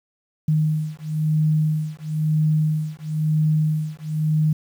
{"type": "beating tone pair", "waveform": "sine", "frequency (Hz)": [154.2, 155.2], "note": ["D#3", "D#3"], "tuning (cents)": [-15, -4], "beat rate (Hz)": 1, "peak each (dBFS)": -21, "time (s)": [0.48, 4.53], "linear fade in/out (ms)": 5, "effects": ["8-bit"]}